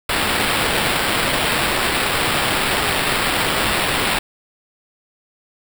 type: noise with sample-and-hold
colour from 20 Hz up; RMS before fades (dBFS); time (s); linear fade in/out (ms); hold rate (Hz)
blue; -19; 0.09-4.19; 5; 6300
effects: none